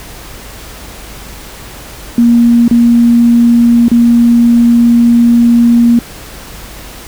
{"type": "tone with dropouts", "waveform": "sine", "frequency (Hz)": 236, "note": "A#3", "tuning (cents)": 22, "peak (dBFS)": -3, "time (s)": [2.18, 5.99], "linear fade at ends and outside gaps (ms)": 2, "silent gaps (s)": [[2.68, 2.711], [3.883, 3.915]], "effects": ["added 50 Hz sine -33 dBFS peak until 7.07 s", "pink hiss -30 dBFS RMS until 7.07 s"]}